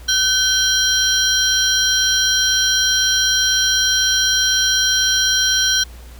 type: tone cluster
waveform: triangle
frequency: 1518 / 3178 / 4076 / 5690 Hz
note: F#6 / G7 / C8 / F8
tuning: +44 / +23 / -46 / +31 cents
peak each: -18 dBFS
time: 0.08-5.84 s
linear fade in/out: 10 ms
effects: added 60 Hz sine -35 dBFS peak until 6.19 s + pink hiss -45 dBFS RMS until 6.19 s